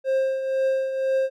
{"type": "tone with tremolo", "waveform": "triangle", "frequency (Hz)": 531, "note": "C5", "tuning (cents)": 25, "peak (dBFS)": -16, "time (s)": [0.04, 1.3], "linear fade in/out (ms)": 50, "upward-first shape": "triangle", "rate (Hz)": 2, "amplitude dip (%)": 60, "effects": []}